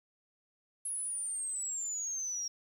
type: exponential sweep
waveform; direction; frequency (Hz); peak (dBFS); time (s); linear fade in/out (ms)
sine; down; 10670 to 5588; -34; 0.85-2.48; 5
effects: 10-bit